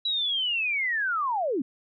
sine linear sweep, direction down, 3937 to 233.1 Hz, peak -24 dBFS, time 0.05-1.62 s, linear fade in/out 5 ms, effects none

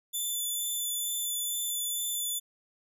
5% pulse tone with vibrato, 3502 Hz, A7, 9 cents flat, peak -23 dBFS, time 0.13-2.4 s, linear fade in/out 20 ms, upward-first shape sine, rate 2.2 Hz, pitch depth 10 cents each way, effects none

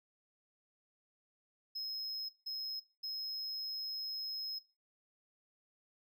triangle tone bursts at uneven times, 5140 Hz, E8, 45 cents flat, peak -37 dBFS, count 3, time 1.75-2.29 / 2.46-2.8 / 3.03-4.59 s, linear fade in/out 10 ms, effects noise-tail reverb RT60 0.3 s tail -18 dB re dry

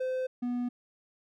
triangle tone pair in turn, 515 / 244.5 Hz, C5 / B3, -28 / -17 cents, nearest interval octave + minor second, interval 1289 cents, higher first, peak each -27 dBFS, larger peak neither, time 0-0.27 / 0.42-0.69 s, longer neither, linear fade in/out 10 ms, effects none

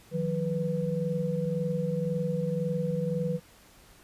sine tone cluster, 157.6 / 179.5 / 492.6 Hz, D#3 / F3 / B4, +23 / +48 / -5 cents, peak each -31 dBFS, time 0.11-3.4 s, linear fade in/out 50 ms, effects pink hiss -56 dBFS RMS until 4.03 s + resampled to 32000 Hz

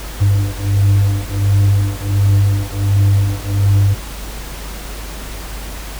triangle beating tone pair, 99.1 / 100.5 Hz, G2 / G2, +19 / +44 cents, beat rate 1.4 Hz, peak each -12 dBFS, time 0.2-3.95 s, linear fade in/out 20 ms, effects added 50 Hz sine -27 dBFS peak until 5.99 s + pink hiss -31 dBFS RMS until 5.99 s

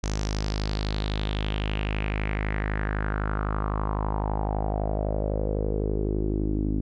sawtooth tone with low-pass filter sweep, 51.91 Hz, G#1, in tune, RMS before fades -27 dBFS, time 0.03-6.81 s, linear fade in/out 10 ms, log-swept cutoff 6300 to 280 Hz, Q 4.3, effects none

